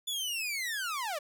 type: linear sweep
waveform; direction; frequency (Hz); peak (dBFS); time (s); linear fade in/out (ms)
sawtooth; down; 3500 to 554.4; -29; 0.07-1.19; 10
effects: none